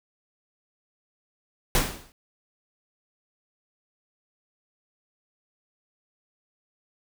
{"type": "noise with exponential decay", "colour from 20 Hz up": "pink", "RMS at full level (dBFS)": -19, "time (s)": [1.75, 2.12], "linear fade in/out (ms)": 1, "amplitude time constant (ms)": 80, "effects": []}